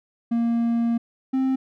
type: tone pair in turn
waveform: triangle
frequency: 233.1 / 263.4 Hz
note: A#3 / C4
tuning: 0 / +12 cents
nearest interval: major second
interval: 212 cents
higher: second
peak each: -17 dBFS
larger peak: neither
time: 0.31-0.98 / 1.33-1.56 s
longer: first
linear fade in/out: 10 ms
effects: none